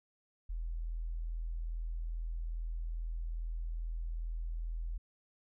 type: tone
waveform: sine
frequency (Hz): 41.2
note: E1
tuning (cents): 0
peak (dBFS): -35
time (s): 0.49-4.98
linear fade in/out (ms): 10
effects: none